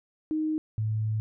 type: tone pair in turn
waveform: sine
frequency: 311.1 / 108.76 Hz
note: D#4 / A2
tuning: 0 / -20 cents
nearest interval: octave + tritone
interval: 1820 cents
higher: first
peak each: -25 dBFS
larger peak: neither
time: 0.31-0.58 / 0.78-1.2 s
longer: second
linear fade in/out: 0 ms
effects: none